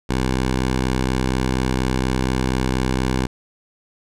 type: tone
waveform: 10% pulse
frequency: 64.2 Hz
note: C2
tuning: 32 cents flat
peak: -10 dBFS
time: 0.09-3.27 s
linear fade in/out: 10 ms
effects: low-pass 9000 Hz 12 dB/octave